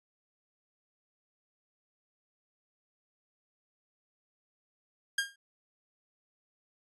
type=tone with exponential decay; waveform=sawtooth; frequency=1614 Hz; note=G#6; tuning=50 cents flat; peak=-21 dBFS; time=5.18-5.36 s; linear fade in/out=5 ms; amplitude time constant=37 ms; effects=resampled to 24000 Hz